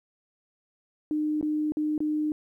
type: tone with dropouts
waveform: sine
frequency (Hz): 303.9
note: D#4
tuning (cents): -41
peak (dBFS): -24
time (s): 1.11-2.32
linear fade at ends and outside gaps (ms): 1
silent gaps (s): 1.412-1.427 / 1.721-1.77 / 1.979-2.004
effects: 11-bit